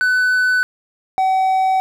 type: tone pair in turn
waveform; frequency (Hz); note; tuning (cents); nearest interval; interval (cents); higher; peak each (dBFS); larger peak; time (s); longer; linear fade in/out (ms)
triangle; 1501 / 758.6; F#6 / F#5; +24 / +43; octave; 1181; first; -11; neither; 0.01-0.63 / 1.18-1.8; neither; 0
effects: none